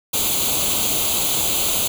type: noise with comb filter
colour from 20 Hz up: white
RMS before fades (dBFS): -20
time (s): 0.13-1.88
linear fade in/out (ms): 10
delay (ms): 0.28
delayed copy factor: +0.8
effects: none